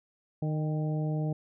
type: harmonic tone with a mistuned harmonic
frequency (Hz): 153.6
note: D#3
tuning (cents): -22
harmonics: 1 / 2 / 3 / 4 / 5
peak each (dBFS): -28 / -37 / -41 / -41 / -45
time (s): 0.42-1.33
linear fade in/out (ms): 5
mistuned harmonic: 5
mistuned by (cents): +38
effects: none

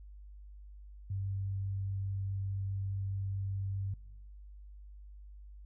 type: tone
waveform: sine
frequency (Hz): 97.6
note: G2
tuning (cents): -7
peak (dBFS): -33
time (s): 1.1-3.94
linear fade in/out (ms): 5
effects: noise-tail reverb RT60 0.9 s tail -22 dB re dry + added 50 Hz sine -48 dBFS peak until 5.65 s

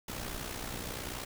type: noise with amplitude modulation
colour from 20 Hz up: pink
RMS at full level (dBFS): -37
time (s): 0.08-1.25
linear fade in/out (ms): 5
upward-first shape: sine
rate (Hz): 60.8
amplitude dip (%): 60
effects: none

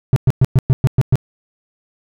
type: tone bursts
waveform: triangle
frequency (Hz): 130.6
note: C3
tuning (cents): -3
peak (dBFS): -5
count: 8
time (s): 0.13-1.156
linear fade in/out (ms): 0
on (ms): 32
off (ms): 110
effects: none

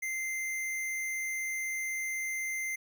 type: tone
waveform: square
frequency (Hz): 2084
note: C7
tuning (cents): -7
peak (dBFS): -33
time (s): 0.02-2.76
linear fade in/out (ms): 10
effects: none

